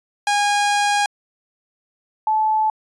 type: tone pair in turn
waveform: sawtooth / sine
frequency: 819 / 867.7 Hz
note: G#5 / A5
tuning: -24 / -24 cents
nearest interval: minor second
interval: 100 cents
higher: second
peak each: -12 / -15 dBFS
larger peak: first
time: 0.27-1.06 / 2.27-2.7 s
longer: first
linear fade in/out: 2 ms
effects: resampled to 22050 Hz